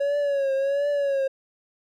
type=tone with vibrato; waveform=triangle; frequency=558 Hz; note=C#5; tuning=11 cents sharp; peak=-19 dBFS; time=0-1.28 s; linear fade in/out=10 ms; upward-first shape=triangle; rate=1.4 Hz; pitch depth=74 cents each way; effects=none